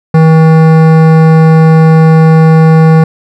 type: tone with hard clipping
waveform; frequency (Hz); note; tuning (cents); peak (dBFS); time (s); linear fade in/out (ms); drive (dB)
sine; 160.1; D#3; +50; -3; 0.14-3.04; 5; 16
effects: none